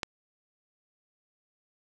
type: click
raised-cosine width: 0.2 ms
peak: -13 dBFS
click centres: 0.032 s
effects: none